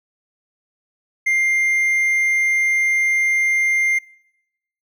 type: tone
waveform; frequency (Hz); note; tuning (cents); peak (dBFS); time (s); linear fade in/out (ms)
triangle; 2100; C7; +6; -13; 1.26-3.99; 10
effects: noise-tail reverb RT60 0.9 s tail -24 dB re dry